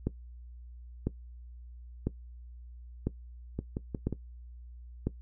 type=two click trains; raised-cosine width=3 ms; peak=-16 / -20 dBFS; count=6 / 4; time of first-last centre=0.07-5.07 / 3.59-4.127 s; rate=1 / 5.59 Hz; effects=noise-tail reverb RT60 0.1 s tail -17 dB re dry + added 60 Hz sine -45 dBFS peak until 5.21 s